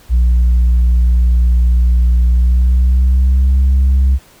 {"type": "tone with pitch glide", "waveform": "sine", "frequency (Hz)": [60.3, 66.14], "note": ["B1", "C2"], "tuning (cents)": [-41, 19], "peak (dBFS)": -5, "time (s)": [0.09, 4.19], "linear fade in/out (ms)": 50, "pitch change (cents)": 160, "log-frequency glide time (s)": [2.24, 3.59], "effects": ["tanh soft clip ceiling -6 dBFS", "pink hiss -45 dBFS RMS until 4.4 s"]}